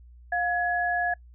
sine tone pair together, 707.7 / 1686 Hz, F5 / G#6, +23 / +26 cents, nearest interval octave + minor third, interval 1503 cents, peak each -26 dBFS, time 0.32-1.14 s, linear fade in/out 5 ms, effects noise-tail reverb RT60 0.1 s tail -26 dB re dry + added 60 Hz sine -47 dBFS peak until 1.34 s

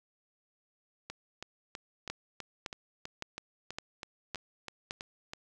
two click trains, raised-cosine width 0.2 ms, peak -19 / -23 dBFS, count 6 / 14, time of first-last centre 2.1-4.909 / 1.1-5.335 s, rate 1.78 / 3.07 Hz, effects none

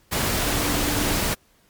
sine tone in noise, 294.1 Hz, D4, 3 cents sharp, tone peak -29 dBFS, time 0.45-1.17 s, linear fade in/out 20 ms, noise pink, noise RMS -23 dBFS, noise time 0.11-1.35 s, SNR -9 dB, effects pink hiss -60 dBFS RMS until 1.69 s + MP3 96 kbps

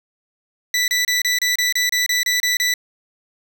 20% pulse tone bursts, 1975.5 Hz, B6, in tune, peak -11 dBFS, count 12, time 0.74-2.739 s, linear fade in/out 2 ms, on 140 ms, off 29 ms, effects none

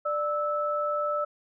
sine tone pair together, 592 / 1310 Hz, D5 / E6, +14 / -11 cents, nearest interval octave + major second, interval 1375 cents, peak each -28 dBFS, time 0.05-1.25 s, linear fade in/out 10 ms, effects none

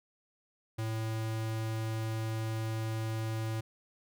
square tone, 111.1 Hz, A2, 17 cents sharp, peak -33 dBFS, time 0.78-3.61 s, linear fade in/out 10 ms, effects none

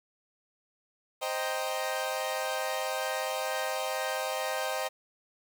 sawtooth chord, C minor seventh, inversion none, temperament equal, 523.3 / 622.3 / 784 / 932.3 Hz, C5 / Eb5 / G5 / Bb5, 0 / 0 / 0 / 0 cents, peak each -31 / -31 / -32 / -36 dBFS, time 1.21-4.89 s, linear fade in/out 20 ms, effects 9-bit

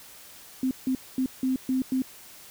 sine tone bursts at uneven times, 259.8 Hz, C4, 12 cents flat, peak -22 dBFS, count 6, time 0.63-0.71 / 0.87-0.95 / 1.18-1.26 / 1.43-1.56 / 1.69-1.82 / 1.92-2.02 s, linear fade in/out 2 ms, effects white hiss -48 dBFS RMS until 2.5 s

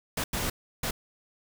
pink noise bursts at uneven times, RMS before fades -30 dBFS, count 3, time 0.17-0.24 / 0.33-0.5 / 0.83-0.91 s, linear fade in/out 5 ms, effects none

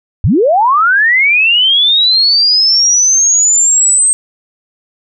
sine linear sweep, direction up, 65.41 to 8372 Hz, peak -6 dBFS, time 0.24-4.13 s, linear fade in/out 0 ms, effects none

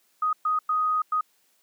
sine tone bursts at uneven times, 1249 Hz, D#6, 6 cents sharp, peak -21 dBFS, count 4, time 0.22-0.33 / 0.45-0.59 / 0.69-1.02 / 1.12-1.21 s, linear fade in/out 5 ms, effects white hiss -66 dBFS RMS until 1.62 s + high-pass 200 Hz 12 dB/octave

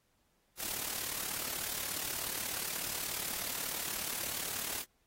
white noise with amplitude modulation, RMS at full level -35 dBFS, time 0.57-4.85 s, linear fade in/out 50 ms, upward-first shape sine, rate 36.6 Hz, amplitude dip 65%, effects pink hiss -75 dBFS RMS until 5.06 s + AAC 48 kbps

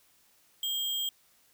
sine tone with sample-and-hold, 3216 Hz, G7, 44 cents sharp, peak -29 dBFS, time 0.63-1.09 s, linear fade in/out 2 ms, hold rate 11025 Hz, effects white hiss -65 dBFS RMS until 1.53 s

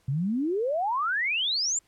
sine exponential sweep, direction up, 126.9 to 7510 Hz, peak -24 dBFS, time 0.08-1.79 s, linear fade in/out 5 ms, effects pink hiss -66 dBFS RMS until 1.87 s + low-pass 12000 Hz 12 dB/octave

